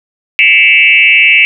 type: tone with frequency modulation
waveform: sine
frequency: 2458 Hz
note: D#7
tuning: 22 cents flat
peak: -3 dBFS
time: 0.39-1.45 s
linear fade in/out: 0 ms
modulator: 151 Hz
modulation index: 2.2
effects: none